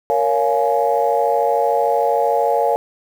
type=chord; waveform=sine; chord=Bb minor seventh; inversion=none; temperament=just; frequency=466.2 / 559.4 / 699.2 / 839.1 Hz; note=Bb4 / Db5 / F5 / Ab5; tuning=0 / +16 / +2 / +18 cents; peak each=-19 dBFS; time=0.1-2.76 s; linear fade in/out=0 ms; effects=tanh soft clip ceiling -4 dBFS + 7-bit